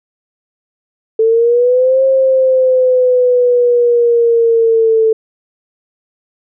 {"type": "linear two-way sweep", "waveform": "sine", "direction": "up then down", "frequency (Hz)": [440.9, 534, 440.9], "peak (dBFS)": -7, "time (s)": [1.19, 5.13], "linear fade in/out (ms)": 5, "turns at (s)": 2.04, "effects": []}